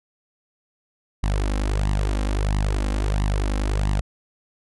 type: tone with flanger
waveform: sawtooth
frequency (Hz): 50.5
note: G#1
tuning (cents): -48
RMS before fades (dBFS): -22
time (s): 1.23-4.01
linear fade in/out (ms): 5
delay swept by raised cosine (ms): 1 to 3.8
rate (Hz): 1.5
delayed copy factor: +0.8
effects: resampled to 24000 Hz